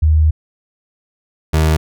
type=tone pair in turn; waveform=sine / 30% pulse; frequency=77.78 / 78.46 Hz; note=D#2 / D#2; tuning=0 / +15 cents; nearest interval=unison; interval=15 cents; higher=second; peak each=-8 dBFS; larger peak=neither; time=0.02-0.31 / 1.53-1.77 s; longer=first; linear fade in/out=10 ms; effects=none